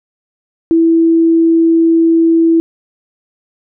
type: tone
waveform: sine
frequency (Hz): 329.6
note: E4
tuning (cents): 0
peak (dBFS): -6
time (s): 0.71-2.6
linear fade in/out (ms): 0
effects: none